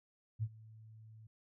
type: tone with ADSR envelope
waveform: sine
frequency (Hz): 110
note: A2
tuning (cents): 0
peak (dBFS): -31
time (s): 0.39-1.27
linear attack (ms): 38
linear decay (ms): 52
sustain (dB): -22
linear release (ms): 6
effects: none